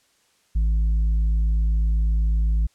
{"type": "tone with tanh clipping", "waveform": "sine", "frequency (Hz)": 54, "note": "A1", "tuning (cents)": -32, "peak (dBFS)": -18, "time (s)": [0.55, 2.67], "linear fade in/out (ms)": 10, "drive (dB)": 4, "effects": ["white hiss -63 dBFS RMS until 2.74 s", "low-pass 9000 Hz 12 dB/octave"]}